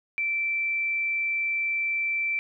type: tone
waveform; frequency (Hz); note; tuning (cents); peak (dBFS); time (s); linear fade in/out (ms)
sine; 2336; D7; -10; -24; 0.18-2.39; 0
effects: none